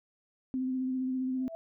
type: tone with vibrato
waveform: sine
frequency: 258.4 Hz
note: C4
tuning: 21 cents flat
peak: -29 dBFS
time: 0.54-1.48 s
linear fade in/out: 0 ms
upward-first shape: sine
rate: 15 Hz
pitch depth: 20 cents each way
type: tone with exponential growth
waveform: sine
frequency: 659.3 Hz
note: E5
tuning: in tune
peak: -35 dBFS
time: 1.34-1.55 s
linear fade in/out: 0 ms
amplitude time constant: 45 ms
effects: none